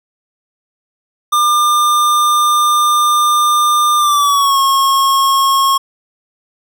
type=tone with pitch glide; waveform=square; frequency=1200 to 1087.8 Hz; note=D6 to C#6; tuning=+37 to -33 cents; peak=-10 dBFS; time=1.32-5.78 s; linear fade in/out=10 ms; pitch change=-170 cents; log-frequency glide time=3.98-4.59 s; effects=none